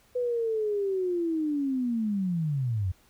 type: linear sweep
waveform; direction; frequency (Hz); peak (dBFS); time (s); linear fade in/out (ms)
sine; down; 500 to 86.3; -25; 0.15-2.92; 10
effects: pink hiss -62 dBFS RMS until 3.09 s